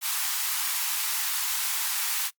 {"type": "high-pass noise", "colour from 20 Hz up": "white", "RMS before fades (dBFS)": -28, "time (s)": [0.01, 2.31], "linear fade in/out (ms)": 50, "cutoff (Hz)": 820, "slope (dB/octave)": 48, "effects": ["noise-tail reverb RT60 0.1 s tail -22 dB re dry", "Opus 48 kbps"]}